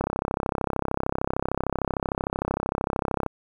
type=click train; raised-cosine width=1 ms; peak=-10 dBFS; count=109; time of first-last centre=0.01-3.263 s; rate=33.2 Hz; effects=8-bit